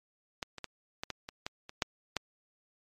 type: clicks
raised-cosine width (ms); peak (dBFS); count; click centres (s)
0.2; -17 / -25 / -20 / -18 / -18 / -23 / -18 / -27 / -11 / -13; 10; 0.428 / 0.583 / 0.643 / 1.035 / 1.103 / 1.289 / 1.465 / 1.694 / 1.822 / 2.167
effects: MP3 64 kbps